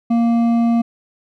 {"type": "tone with hard clipping", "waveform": "triangle", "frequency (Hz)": 233.1, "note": "A#3", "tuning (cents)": 0, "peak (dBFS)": -14, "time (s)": [0.1, 0.82], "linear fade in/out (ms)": 10, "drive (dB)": 11, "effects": []}